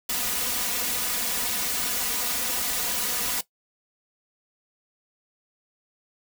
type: noise with comb filter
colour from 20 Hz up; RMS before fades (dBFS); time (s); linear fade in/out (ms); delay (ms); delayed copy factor
white; -27; 0.09-3.41; 5; 4.1; +1
effects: noise-tail reverb RT60 0.1 s tail -17 dB re dry